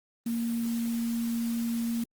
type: tone in noise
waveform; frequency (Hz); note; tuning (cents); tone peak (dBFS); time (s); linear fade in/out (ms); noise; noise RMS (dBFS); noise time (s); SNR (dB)
sine; 232.4; A#3; -5; -27; 0.26-2.04; 5; white; -44; 0.26-2.04; +14
effects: Opus 24 kbps